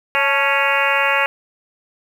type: harmonic tone with a mistuned harmonic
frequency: 277.2 Hz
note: C#4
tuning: in tune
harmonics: 2 / 3 / 4 / 5 / 6 / 7 / 8 / 9 / 10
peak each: -23 / -23 / -23 / -23 / -23 / -23 / -23 / -23 / -23 dBFS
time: 0.15-1.26 s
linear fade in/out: 0 ms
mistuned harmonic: 3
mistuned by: +73 cents
effects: 7-bit